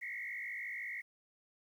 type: tone with frequency modulation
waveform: sine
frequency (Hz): 2050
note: C7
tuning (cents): -36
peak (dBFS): -39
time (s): 0.01-1.02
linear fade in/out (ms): 20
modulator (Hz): 53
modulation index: 3.1
effects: 11-bit